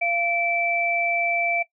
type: tone pair together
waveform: sine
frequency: 688 / 2324 Hz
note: F5 / D7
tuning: -26 / -19 cents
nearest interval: octave + major sixth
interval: 2107 cents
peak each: -25 / -22 dBFS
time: 0.01-1.63 s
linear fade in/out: 10 ms
effects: noise-tail reverb RT60 0.1 s tail -18 dB re dry